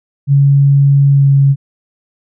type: tone with pitch glide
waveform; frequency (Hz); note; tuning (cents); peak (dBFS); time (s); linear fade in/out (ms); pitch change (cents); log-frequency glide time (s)
sine; 140 to 138.55; C#3 to C#3; +18 to -1; -5; 0.27-1.56; 50; -19; 1.11-1.28
effects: none